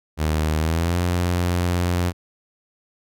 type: tone with pitch glide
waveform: sawtooth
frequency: 77.7 to 88.23 Hz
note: D#2 to F2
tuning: -2 to +18 cents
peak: -15 dBFS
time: 0.17-2.13 s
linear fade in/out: 50 ms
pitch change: +220 cents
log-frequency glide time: 0.57-0.98 s
effects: none